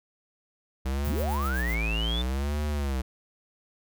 square tone with vibrato, 64 Hz, C2, 38 cents flat, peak -27 dBFS, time 0.85-3.02 s, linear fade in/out 10 ms, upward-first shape sine, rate 0.7 Hz, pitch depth 270 cents each way
violet noise with tremolo, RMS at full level -41 dBFS, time 1.04-1.75 s, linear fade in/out 10 ms, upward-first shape sine, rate 7.8 Hz, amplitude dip 75%
sine linear sweep, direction up, 69 to 3581 Hz, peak -30 dBFS, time 1.06-2.22 s, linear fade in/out 5 ms
effects none

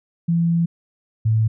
sine tone pair in turn, 168.5 / 110.5 Hz, E3 / A2, +38 / +8 cents, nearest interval perfect fifth, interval 730 cents, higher first, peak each -15 / -14 dBFS, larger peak second, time 0.28-0.66 / 1.25-1.48 s, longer first, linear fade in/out 10 ms, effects none

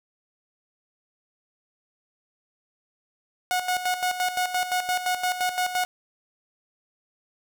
sawtooth tone with tremolo, 729 Hz, F#5, 26 cents flat, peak -18 dBFS, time 3.51-5.85 s, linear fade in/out 0 ms, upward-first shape square, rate 5.8 Hz, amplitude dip 65%, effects none

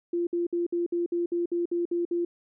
sine tone bursts, 345.3 Hz, F4, 20 cents flat, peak -24 dBFS, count 11, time 0.13-2.25 s, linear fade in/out 5 ms, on 140 ms, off 58 ms, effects none

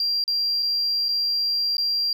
sine tone with dropouts, 4749 Hz, D8, 18 cents sharp, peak -19 dBFS, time 0-2.13 s, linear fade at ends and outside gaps 2 ms, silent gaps 0.24-0.278 / 0.625-0.628 / 1.085-1.089 / 1.769-1.781 s, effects tanh soft clip ceiling -17 dBFS + 10-bit

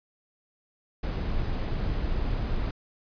brown noise, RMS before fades -28 dBFS, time 1.03-2.71 s, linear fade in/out 5 ms, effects resampled to 11025 Hz

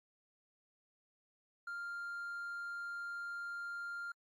triangle tone, 1396.9 Hz, F6, in tune, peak -38 dBFS, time 1.67-4.12 s, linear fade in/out 5 ms, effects tanh soft clip ceiling -34 dBFS + AAC 48 kbps

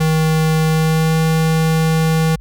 square tone with pitch glide, 158.4 to 160.33 Hz, D#3 to E3, +31 to -48 cents, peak -13 dBFS, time 0-2.36 s, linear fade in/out 10 ms, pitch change +21 cents, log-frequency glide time 0.67-1.17 s, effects added 51 Hz sine -31 dBFS peak until 2.4 s

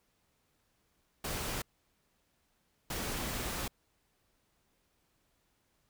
pink noise bursts at uneven times, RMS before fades -37 dBFS, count 2, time 1.24-1.62 / 2.9-3.68 s, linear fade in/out 5 ms, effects pink hiss -75 dBFS RMS until 5.89 s

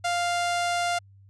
sawtooth tone, 698.5 Hz, F5, in tune, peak -20 dBFS, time 0.04-0.99 s, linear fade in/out 10 ms, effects added 98 Hz sine -50 dBFS peak until 1.29 s + resampled to 22050 Hz

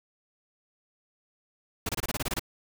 pink noise bursts, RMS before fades -30 dBFS, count 10, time 1.86-2.395 s, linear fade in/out 5 ms, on 31 ms, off 25 ms, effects none

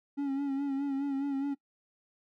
triangle tone with vibrato, 277.2 Hz, C#4, in tune, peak -27 dBFS, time 0.17-1.55 s, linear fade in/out 20 ms, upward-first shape sine, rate 4.8 Hz, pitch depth 47 cents each way, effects noise-tail reverb RT60 0.1 s tail -20 dB re dry

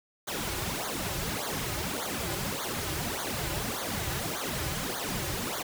pink noise with flanger, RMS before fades -33 dBFS, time 0.27-5.63 s, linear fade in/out 10 ms, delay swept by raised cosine 0.37 to 4.47 ms, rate 1.7 Hz, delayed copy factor -1, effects none

